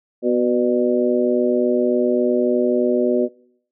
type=harmonic tone with a mistuned harmonic; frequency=123.47 Hz; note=B2; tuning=in tune; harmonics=2 / 3 / 4 / 5; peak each=-20 / -18 / -22 / -22 dBFS; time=0.22-3.29 s; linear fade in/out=50 ms; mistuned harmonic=5; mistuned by=-45 cents; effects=noise-tail reverb RT60 0.7 s tail -24 dB re dry